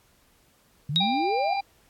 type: exponential sweep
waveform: sine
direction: up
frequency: 135.6 to 830.6 Hz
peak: -26 dBFS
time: 0.89-1.57 s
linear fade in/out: 5 ms
type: tone with exponential decay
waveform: sine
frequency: 3787 Hz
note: A#7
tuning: 27 cents sharp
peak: -17 dBFS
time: 0.96-1.32 s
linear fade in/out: 0 ms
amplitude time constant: 78 ms
type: harmonic tone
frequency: 795 Hz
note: G5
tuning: 24 cents sharp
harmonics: 1 / 3 / 5 / 6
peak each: -24 / -34 / -43 / -41 dBFS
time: 1-1.61 s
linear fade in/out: 10 ms
effects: pink hiss -62 dBFS RMS until 1.89 s + AAC 64 kbps